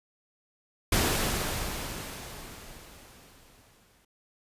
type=noise with exponential decay; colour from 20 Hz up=pink; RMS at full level=-24 dBFS; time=0.92-4.05 s; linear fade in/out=5 ms; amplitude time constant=680 ms; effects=resampled to 32000 Hz